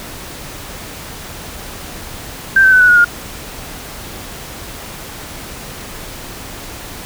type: tone with pitch steps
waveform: sine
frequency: 1570 / 1538.6 / 1507.8 / 1477.6 / 1448 / 1419.1 Hz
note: G6 / G6 / F#6 / F#6 / F#6 / F6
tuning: +2 / -33 / +32 / -3 / -38 / +27 cents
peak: -5 dBFS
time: 2.56-3.046 s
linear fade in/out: 5 ms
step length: 81 ms
effects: pink hiss -30 dBFS RMS until 7.05 s